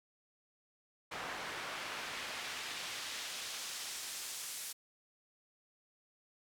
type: noise with band-pass filter sweep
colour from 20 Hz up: pink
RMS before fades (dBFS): -43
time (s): 1.11-4.73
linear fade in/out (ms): 10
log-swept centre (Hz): 1300 to 9100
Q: 0.71
effects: none